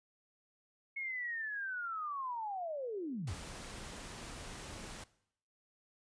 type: linear sweep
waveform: sine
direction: down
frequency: 2192 to 65.41 Hz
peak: -37 dBFS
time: 0.96-3.34 s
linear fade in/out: 10 ms
type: noise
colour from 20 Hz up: pink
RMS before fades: -47 dBFS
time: 3.27-5.04 s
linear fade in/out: 5 ms
effects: noise-tail reverb RT60 0.7 s tail -19 dB re dry + resampled to 22050 Hz